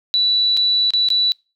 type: tone with dropouts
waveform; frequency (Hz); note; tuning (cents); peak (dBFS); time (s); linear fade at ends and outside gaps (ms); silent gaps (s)
sine; 3951; B7; 0; -13; 0.14-1.32; 0; 0.568-0.573 / 0.905-0.936 / 1.087-1.103
effects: noise-tail reverb RT60 0.3 s tail -26 dB re dry